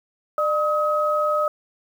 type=tone pair together; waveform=sine; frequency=601.3 / 1270 Hz; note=D5 / D#6; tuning=+41 / +35 cents; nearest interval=octave + minor second; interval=1294 cents; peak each=-21 dBFS; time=0.38-1.48 s; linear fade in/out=2 ms; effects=8-bit